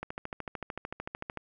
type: click train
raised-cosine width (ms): 0.5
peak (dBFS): -21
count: 19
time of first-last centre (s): 0.03-1.373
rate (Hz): 13.4
effects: none